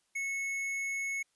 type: tone with hard clipping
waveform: sine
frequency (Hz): 2197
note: C#7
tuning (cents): -16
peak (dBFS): -34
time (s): 0.15-1.23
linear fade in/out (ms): 10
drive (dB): 9
effects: white hiss -75 dBFS RMS until 1.35 s + resampled to 24000 Hz

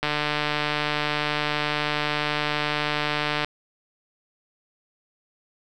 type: click train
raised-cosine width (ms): 0.3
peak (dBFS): -8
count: 510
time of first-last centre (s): 0.03-3.446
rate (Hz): 149
effects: none

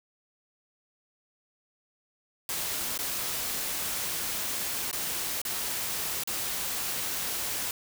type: noise with dropouts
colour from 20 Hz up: white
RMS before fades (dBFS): -32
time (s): 2.49-7.71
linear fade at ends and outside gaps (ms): 1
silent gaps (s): 2.977-2.989 / 4.913-4.929 / 5.416-5.451 / 6.236-6.274
effects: none

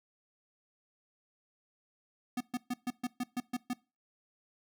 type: tone bursts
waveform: square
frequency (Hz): 246.9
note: B3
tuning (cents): 0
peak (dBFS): -32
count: 9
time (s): 2.37-3.734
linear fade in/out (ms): 5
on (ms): 36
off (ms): 130
effects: noise-tail reverb RT60 0.3 s tail -22 dB re dry

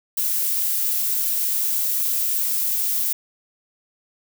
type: noise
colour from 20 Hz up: violet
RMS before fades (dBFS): -22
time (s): 0.17-3.13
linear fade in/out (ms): 5
effects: none

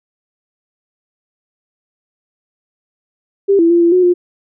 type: tone with pitch steps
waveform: sine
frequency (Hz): 396.3 / 334.5 / 343.2 / 340 / 364.5 / 354.3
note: G4 / E4 / F4 / F4 / F#4 / F4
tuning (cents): +19 / +25 / -30 / -46 / -26 / +25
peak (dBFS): -7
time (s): 3.48-4.14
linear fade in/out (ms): 20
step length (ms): 110
effects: none

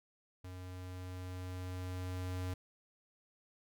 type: tone with level ramp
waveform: square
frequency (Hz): 91.5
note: F#2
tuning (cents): -19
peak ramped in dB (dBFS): -46 to -37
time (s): 0.44-2.54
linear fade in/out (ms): 5
effects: none

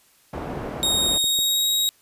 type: low-pass noise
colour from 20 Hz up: white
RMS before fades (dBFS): -31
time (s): 0.33-1.18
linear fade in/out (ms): 5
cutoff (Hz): 630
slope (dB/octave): 12
type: click train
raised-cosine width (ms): 2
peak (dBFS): -24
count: 5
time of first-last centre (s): 0.8-1.389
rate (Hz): 6.79
type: tone with pitch glide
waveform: sawtooth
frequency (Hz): 3743 to 3797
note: A#7 to A#7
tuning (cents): +6 to +31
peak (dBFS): -16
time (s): 0.83-1.89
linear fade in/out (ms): 0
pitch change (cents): +25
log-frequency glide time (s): 1.18-1.67
effects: white hiss -58 dBFS RMS until 2.01 s + resampled to 32000 Hz

